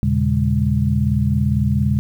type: tone cluster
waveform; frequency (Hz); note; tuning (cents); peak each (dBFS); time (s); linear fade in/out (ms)
sine; 82.3 / 119.9 / 140 / 204.3; E2 / A#2 / C#3 / G#3; -2 / +49 / +18 / -28; -20; 0.03-1.99; 0
effects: 8-bit